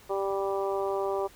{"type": "harmonic tone", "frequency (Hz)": 196, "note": "G3", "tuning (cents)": 0, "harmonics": [2, 3, 4, 5, 6], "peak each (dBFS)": [-29, -33, -35, -37, -39], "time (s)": [0.09, 1.28], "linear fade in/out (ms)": 20, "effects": ["pink hiss -54 dBFS RMS until 1.35 s"]}